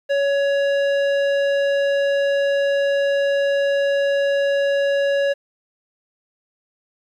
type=tone; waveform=square; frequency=560 Hz; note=C#5; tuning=18 cents sharp; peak=-17 dBFS; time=0.09-5.34 s; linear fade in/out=20 ms; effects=low-pass 3000 Hz 12 dB/octave + 9-bit